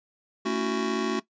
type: chord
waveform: square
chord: F# minor seventh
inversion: first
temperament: just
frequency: 222 / 277.5 / 333 / 370 Hz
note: A3 / C#4 / E4 / F#4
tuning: +16 / +2 / +18 / 0 cents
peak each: -31 / -33 / -35 / -29 dBFS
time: 0.45-1.2 s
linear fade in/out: 10 ms
effects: noise-tail reverb RT60 0.1 s tail -17 dB re dry + resampled to 16000 Hz